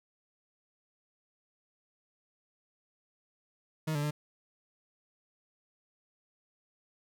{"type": "tone with pitch steps", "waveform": "40% pulse", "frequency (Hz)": [156.7, 146.1, 149.1], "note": ["D#3", "D3", "D3"], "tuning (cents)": [13, -9, 27], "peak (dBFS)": -29, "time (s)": [3.87, 4.11], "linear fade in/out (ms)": 10, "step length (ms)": 80, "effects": []}